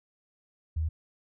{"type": "tone", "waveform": "sine", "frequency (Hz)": 79.3, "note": "D#2", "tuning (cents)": 33, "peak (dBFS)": -26, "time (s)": [0.76, 0.89], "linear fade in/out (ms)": 10, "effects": []}